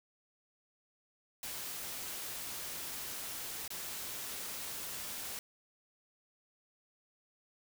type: noise with dropouts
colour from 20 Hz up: white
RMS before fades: -42 dBFS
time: 1.43-5.39 s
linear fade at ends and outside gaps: 1 ms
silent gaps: 3.678-3.704 s
effects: none